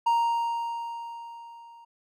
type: tone with level ramp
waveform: triangle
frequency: 932.3 Hz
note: A#5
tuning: in tune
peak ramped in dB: -17 to -46 dBFS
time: 0.06-1.85 s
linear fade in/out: 10 ms
effects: none